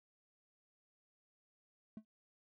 triangle tone with exponential decay, 217.1 Hz, A3, 23 cents flat, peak -40 dBFS, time 1.97-2.05 s, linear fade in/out 2 ms, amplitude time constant 16 ms, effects none

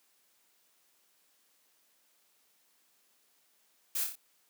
blue noise with echo, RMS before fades -33 dBFS, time 3.95-4.04 s, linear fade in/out 5 ms, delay 29 ms, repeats 4, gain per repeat -4 dB, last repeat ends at 4.156 s, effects white hiss -70 dBFS RMS until 4.49 s + high-pass 200 Hz 12 dB/octave

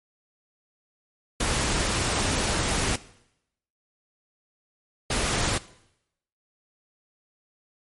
pink noise bursts at uneven times, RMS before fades -25 dBFS, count 2, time 1.4-2.96 / 5.1-5.58 s, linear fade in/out 5 ms, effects noise-tail reverb RT60 0.8 s tail -18 dB re dry + MP3 48 kbps

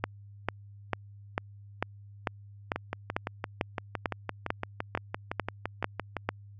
two click trains, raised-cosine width 0.5 ms, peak -16 / -12 dBFS, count 21 / 15, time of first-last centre 2.76-6.167 / 0.04-6.29 s, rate 5.87 / 2.24 Hz, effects added 101 Hz sine -47 dBFS peak until 6.59 s

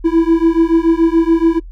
triangle beating tone pair, 326.8 / 333.8 Hz, E4 / E4, -15 / +22 cents, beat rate 7 Hz, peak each -10 dBFS, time 0.04-1.6 s, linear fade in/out 20 ms, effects noise-tail reverb RT60 0.1 s tail -22 dB re dry + added 41 Hz sine -29 dBFS peak until 1.71 s

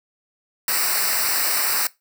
white noise with comb filter, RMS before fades -21 dBFS, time 0.68-1.87 s, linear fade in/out 2 ms, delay 0.3 ms, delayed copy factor -0.95, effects noise-tail reverb RT60 0.2 s tail -20 dB re dry

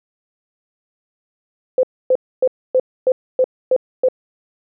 sine tone bursts, 514 Hz, C5, 31 cents flat, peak -10 dBFS, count 8, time 1.78-4.086 s, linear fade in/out 2 ms, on 52 ms, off 270 ms, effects none

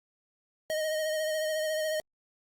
square tone with vibrato, 623 Hz, D#5, 2 cents sharp, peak -29 dBFS, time 0.7-2 s, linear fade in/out 0 ms, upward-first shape sine, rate 14 Hz, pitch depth 29 cents each way, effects Opus 48 kbps

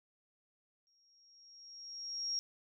sine tone with exponential growth, 5588 Hz, F8, in tune, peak -32 dBFS, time 0.87-2.39 s, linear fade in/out 0 ms, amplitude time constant 330 ms, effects none

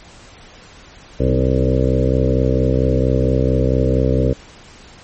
harmonic tone with a mistuned harmonic, 64.4 Hz, C2, 27 cents flat, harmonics 1 / 2 / 3 / 4 / 5 / 6 / 7 / 8 / 9, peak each -18 / -18 / -25 / -22 / -25 / -27 / -21 / -22 / -26 dBFS, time 1.19-4.34 s, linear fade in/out 20 ms, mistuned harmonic 4, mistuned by +21 cents, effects pink hiss -42 dBFS RMS until 5.03 s + MP3 32 kbps

